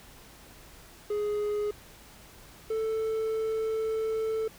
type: tone pair in turn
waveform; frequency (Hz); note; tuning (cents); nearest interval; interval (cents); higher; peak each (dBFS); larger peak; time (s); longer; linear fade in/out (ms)
triangle; 417 / 441.8; G#4 / A4; +7 / +7; minor second; 100; second; -25; neither; 1.1-1.71 / 2.7-4.48; second; 5
effects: added 50 Hz sine -59 dBFS peak until 4.58 s + pink hiss -52 dBFS RMS until 4.58 s